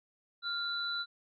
sine tone pair together, 1396.9 / 3977 Hz, F6 / B7, 0 / +11 cents, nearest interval octave + tritone, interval 1811 cents, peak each -36 / -35 dBFS, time 0.42-1.06 s, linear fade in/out 50 ms, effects none

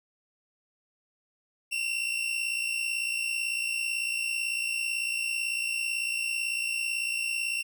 40% pulse tone pair together, 2700 / 2758 Hz, E7 / F7, +41 / -22 cents, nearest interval unison, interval 37 cents, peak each -29 / -31 dBFS, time 1.71-7.63 s, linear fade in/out 20 ms, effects none

